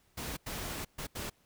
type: noise bursts at uneven times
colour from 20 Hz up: pink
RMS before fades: -39 dBFS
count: 4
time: 0.17-0.37 / 0.46-0.85 / 0.98-1.07 / 1.15-1.3 s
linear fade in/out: 10 ms
effects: pink hiss -69 dBFS RMS until 1.45 s